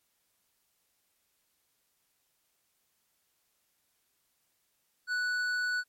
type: tone with hard clipping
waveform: sine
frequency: 1480 Hz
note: F#6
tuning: in tune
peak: -30 dBFS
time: 5.07-5.84 s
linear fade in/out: 50 ms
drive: 8 dB
effects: white hiss -75 dBFS RMS until 5.88 s + MP3 64 kbps